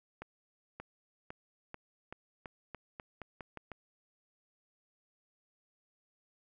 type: accelerating click train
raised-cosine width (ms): 0.5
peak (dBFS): -28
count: 12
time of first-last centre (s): 0.22-3.717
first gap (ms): 580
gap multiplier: 0.87
effects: none